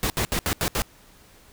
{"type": "noise bursts at uneven times", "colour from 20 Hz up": "pink", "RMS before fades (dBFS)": -24, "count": 6, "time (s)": [[0.03, 0.1], [0.17, 0.25], [0.32, 0.39], [0.46, 0.53], [0.61, 0.68], [0.75, 0.82]], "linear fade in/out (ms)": 0, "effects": ["pink hiss -53 dBFS RMS until 1.52 s"]}